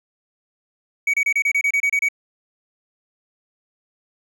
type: tone bursts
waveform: triangle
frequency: 2258 Hz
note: C#7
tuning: 31 cents sharp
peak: -14 dBFS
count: 11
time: 1.07-2.087 s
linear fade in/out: 5 ms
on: 67 ms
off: 28 ms
effects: none